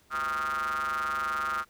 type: ring-modulated tone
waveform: square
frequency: 73.42 Hz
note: D2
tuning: in tune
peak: -26 dBFS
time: 0.1-1.65 s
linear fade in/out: 50 ms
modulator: 1310 Hz
effects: pink hiss -63 dBFS RMS until 1.69 s